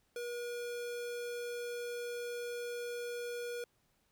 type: tone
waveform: square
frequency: 480.3 Hz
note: B4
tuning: 48 cents flat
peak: -39 dBFS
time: 0.16-3.64 s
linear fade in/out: 2 ms
effects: pink hiss -75 dBFS RMS until 4.11 s